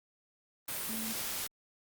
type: tone in noise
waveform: sine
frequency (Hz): 223.3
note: A3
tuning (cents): +26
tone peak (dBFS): -39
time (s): 0.89-1.13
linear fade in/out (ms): 5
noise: white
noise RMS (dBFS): -37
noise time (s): 0.68-1.47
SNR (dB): -5
effects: Opus 32 kbps